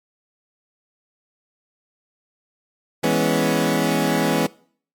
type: chord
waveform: 20% pulse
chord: C# minor seventh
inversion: first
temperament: equal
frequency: 164.81 / 207.7 / 246.9 / 277.2 Hz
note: E3 / G#3 / B3 / C#4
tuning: 0 / 0 / 0 / 0 cents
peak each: -18 dBFS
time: 3.03-4.47 s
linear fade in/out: 10 ms
effects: noise-tail reverb RT60 0.5 s tail -22 dB re dry + MP3 96 kbps